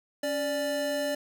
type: tone pair together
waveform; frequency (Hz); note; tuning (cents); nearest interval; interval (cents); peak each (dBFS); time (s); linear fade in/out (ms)
square; 279 / 587.3; C#4 / D5; +11 / 0; octave + minor second; 1289; -35 / -29; 0.23-1.15; 5
effects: none